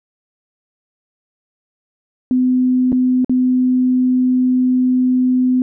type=tone with dropouts; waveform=sine; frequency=253.6 Hz; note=B3; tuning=46 cents sharp; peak=-11 dBFS; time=2.31-5.62 s; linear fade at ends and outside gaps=1 ms; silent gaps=2.92-2.927 / 3.246-3.295 s; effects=none